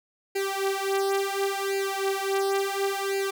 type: tone with flanger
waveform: sawtooth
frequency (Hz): 392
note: G4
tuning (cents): 0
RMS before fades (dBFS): -27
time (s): 0.35-3.31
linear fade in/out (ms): 10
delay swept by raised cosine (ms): 0.43 to 5.33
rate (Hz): 0.71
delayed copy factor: +0.9
effects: none